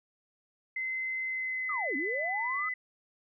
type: tone with pitch glide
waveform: sine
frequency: 2056 to 2009 Hz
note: C7 to B6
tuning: -31 to +29 cents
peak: -31 dBFS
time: 0.76-2.74 s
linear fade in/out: 5 ms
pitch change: -40 cents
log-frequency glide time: 1.26-2.11 s
type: linear two-way sweep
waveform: sine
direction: down then up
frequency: 1293 to 252.6 to 1293 Hz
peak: -33 dBFS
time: 1.69-2.69 s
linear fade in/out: 5 ms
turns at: 1.96 s
effects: none